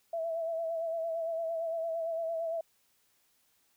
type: tone with vibrato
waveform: sine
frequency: 659.3 Hz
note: E5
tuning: in tune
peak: -31 dBFS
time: 0.13-2.61 s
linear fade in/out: 5 ms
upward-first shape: sine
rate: 8.8 Hz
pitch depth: 39 cents each way
effects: white hiss -71 dBFS RMS until 3.76 s